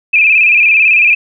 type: tone with vibrato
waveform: sine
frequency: 2489 Hz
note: D#7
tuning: in tune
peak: -5 dBFS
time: 0.13-1.15 s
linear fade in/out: 10 ms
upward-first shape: square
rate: 18 Hz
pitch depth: 64 cents each way
effects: none